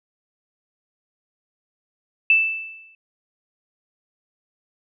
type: tone with exponential decay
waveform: sine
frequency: 2644 Hz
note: E7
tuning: 5 cents sharp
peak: -10 dBFS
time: 2.3-2.95 s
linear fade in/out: 2 ms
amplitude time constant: 140 ms
effects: none